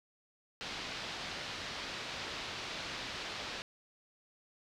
white low-pass noise, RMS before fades -42 dBFS, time 0.61-3.62 s, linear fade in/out 0 ms, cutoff 4600 Hz, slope 24 dB/octave, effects none

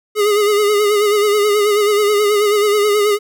square tone with vibrato, 415.3 Hz, G#4, in tune, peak -12 dBFS, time 0.15-3.19 s, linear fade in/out 50 ms, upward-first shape sine, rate 9.3 Hz, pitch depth 48 cents each way, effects none

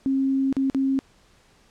sine tone with dropouts, 269 Hz, C4, 48 cents sharp, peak -19 dBFS, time 0.06-0.99 s, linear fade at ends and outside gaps 0 ms, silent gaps 0.527-0.567 / 0.699-0.747 s, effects pink hiss -58 dBFS RMS until 1.7 s + low-pass 8000 Hz 12 dB/octave

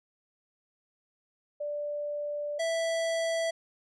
sine / square tone pair in turn, 587.3 / 659.2 Hz, D5 / E5, 0 / 0 cents, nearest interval major second, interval 200 cents, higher second, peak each -31 / -28 dBFS, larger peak second, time 1.6-2.59 / 2.59-3.51 s, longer first, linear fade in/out 10 ms, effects resampled to 22050 Hz

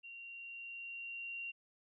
sine tone with level ramp, 2759 Hz, F7, 22 cents flat, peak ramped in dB -48 to -40 dBFS, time 0.03-1.52 s, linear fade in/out 20 ms, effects none

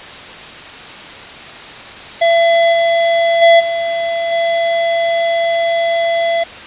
square tone with level steps, 673 Hz, E5, 36 cents sharp, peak -9 / -11 / -5 / -16 / -13 dBFS, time 2.21-6.44 s, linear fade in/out 10 ms, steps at 2.72 / 3.41 / 3.59 / 4.31 s, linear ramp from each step 20 ms, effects white hiss -31 dBFS RMS until 6.66 s + resampled to 8000 Hz

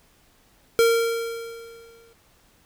square tone with exponential decay, 461.1 Hz, A#4, 19 cents flat, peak -14 dBFS, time 0.79-2.13 s, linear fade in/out 0 ms, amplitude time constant 290 ms, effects pink hiss -59 dBFS RMS until 2.65 s

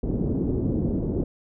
white low-pass noise, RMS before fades -25 dBFS, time 0.03-1.24 s, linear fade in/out 5 ms, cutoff 360 Hz, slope 24 dB/octave, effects none

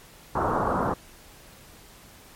white low-pass noise, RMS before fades -25 dBFS, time 0.35-0.94 s, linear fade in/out 5 ms, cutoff 1300 Hz, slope 48 dB/octave, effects pink hiss -50 dBFS RMS until 2.35 s + MP3 64 kbps

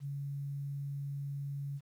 sine tone with quantisation, 140.8 Hz, C#3, 27 cents sharp, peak -36 dBFS, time 0-1.81 s, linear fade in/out 50 ms, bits 11, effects none

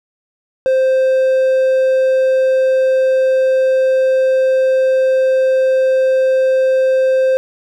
triangle tone, 523.3 Hz, C5, in tune, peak -8 dBFS, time 0.66-7.37 s, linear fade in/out 0 ms, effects none

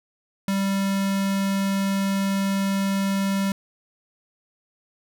square tone with notch filter, 195.8 Hz, G3, 2 cents flat, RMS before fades -23 dBFS, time 0.48-3.52 s, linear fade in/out 2 ms, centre 450 Hz, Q 1.4, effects none

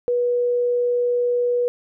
sine tone, 486.4 Hz, B4, 26 cents flat, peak -17 dBFS, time 0.08-1.68 s, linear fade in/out 0 ms, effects none

